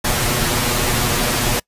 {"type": "noise with comb filter", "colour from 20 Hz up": "pink", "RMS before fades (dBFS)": -18, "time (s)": [0.04, 1.6], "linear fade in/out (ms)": 10, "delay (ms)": 8.3, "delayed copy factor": 0.7, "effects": ["noise-tail reverb RT60 0.1 s tail -25 dB re dry", "resampled to 32000 Hz"]}